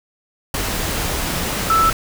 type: tone in noise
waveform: sine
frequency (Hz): 1320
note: E6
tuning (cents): +2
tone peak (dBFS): -12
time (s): 1.7-1.9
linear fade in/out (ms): 2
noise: pink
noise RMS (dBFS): -22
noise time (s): 0.54-1.93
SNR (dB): +7
effects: none